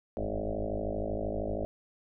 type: tone with frequency modulation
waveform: sine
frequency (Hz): 312.9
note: D#4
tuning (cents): +10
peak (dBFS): -30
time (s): 0.17-1.65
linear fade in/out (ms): 0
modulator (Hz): 52.8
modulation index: 6.5
effects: none